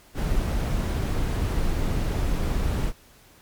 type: noise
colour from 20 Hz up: brown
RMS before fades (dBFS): -24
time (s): 0.14-2.93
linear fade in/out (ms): 50
effects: pink hiss -54 dBFS RMS until 3.41 s + MP3 96 kbps